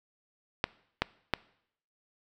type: clicks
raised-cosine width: 0.3 ms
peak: -9 dBFS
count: 3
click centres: 0.641 / 1.02 / 1.337 s
effects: noise-tail reverb RT60 0.7 s tail -22 dB re dry